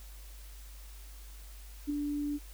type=tone with ADSR envelope; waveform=sine; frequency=291.5 Hz; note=D4; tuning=13 cents flat; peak=-27 dBFS; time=1.87-2.39 s; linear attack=29 ms; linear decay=6 ms; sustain=-4 dB; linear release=35 ms; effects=added 50 Hz sine -46 dBFS peak until 2.53 s + white hiss -56 dBFS RMS until 2.53 s